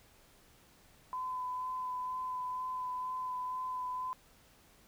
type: tone with vibrato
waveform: sine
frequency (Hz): 1011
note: B5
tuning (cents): +40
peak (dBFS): -35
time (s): 1.13-4.13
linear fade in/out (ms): 0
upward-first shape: sine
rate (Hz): 2.1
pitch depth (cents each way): 14
effects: pink hiss -63 dBFS RMS until 4.87 s